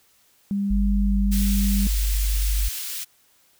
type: tone with pitch glide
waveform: sine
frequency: 200 to 198.73 Hz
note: G3 to G3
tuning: +35 to +24 cents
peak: -21 dBFS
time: 0.51-1.87 s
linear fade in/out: 0 ms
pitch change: -11 cents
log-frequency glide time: 1.03-1.12 s
type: tone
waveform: sine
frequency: 50.2 Hz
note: G1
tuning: 42 cents sharp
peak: -19 dBFS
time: 0.7-2.69 s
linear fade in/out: 10 ms
type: high-pass noise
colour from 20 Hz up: white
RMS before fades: -31 dBFS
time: 1.31-3.05 s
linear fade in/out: 20 ms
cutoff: 2300 Hz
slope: 12 dB/octave
effects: white hiss -60 dBFS RMS until 3.59 s